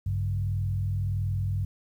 sine tone with frequency modulation, 98 Hz, G2, in tune, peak -25 dBFS, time 0.06-1.65 s, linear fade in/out 5 ms, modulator 41.5 Hz, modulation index 0.75, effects 10-bit

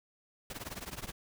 pink noise with tremolo, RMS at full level -39 dBFS, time 0.5-1.12 s, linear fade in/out 2 ms, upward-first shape triangle, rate 19 Hz, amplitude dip 95%, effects none

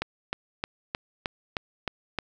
click train, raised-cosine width 0.3 ms, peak -12 dBFS, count 8, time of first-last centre 0.02-2.187 s, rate 3.23 Hz, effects none

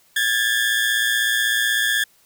30% pulse tone pair together, 1632.9 / 1749 Hz, G#6 / A6, -30 / -11 cents, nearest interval minor second, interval 119 cents, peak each -18 dBFS, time 0.16-2.04 s, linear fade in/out 5 ms, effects white hiss -57 dBFS RMS until 2.25 s

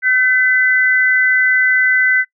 sine tone pair together, 1531 / 2006 Hz, G6 / B6, -41 / +26 cents, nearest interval perfect fourth, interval 467 cents, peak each -13 dBFS, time 0.02-2.25 s, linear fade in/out 50 ms, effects noise-tail reverb RT60 0.1 s tail -22 dB re dry

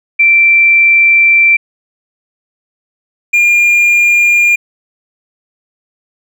sine / triangle tone pair in turn, 2347 / 2409 Hz, D7 / D7, -2 / +43 cents, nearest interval unison, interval 45 cents, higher second, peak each -4 dBFS, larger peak neither, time 0.19-1.57 / 3.33-4.56 s, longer first, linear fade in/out 10 ms, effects none

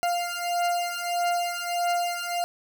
40% pulse beating tone pair, 698.5 / 700.1 Hz, F5 / F5, 0 / +4 cents, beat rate 1.6 Hz, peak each -27 dBFS, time 0.03-2.44 s, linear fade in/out 0 ms, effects none

